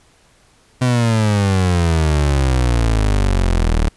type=exponential sweep; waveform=30% pulse; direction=down; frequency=127.8 to 37.43 Hz; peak=-10 dBFS; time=0.81-3.89 s; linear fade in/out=10 ms; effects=pink hiss -53 dBFS RMS until 3.96 s + resampled to 24000 Hz